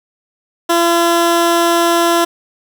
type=tone; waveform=15% pulse; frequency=340 Hz; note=F4; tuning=46 cents flat; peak=-4 dBFS; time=0.69-2.25 s; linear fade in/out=10 ms; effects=none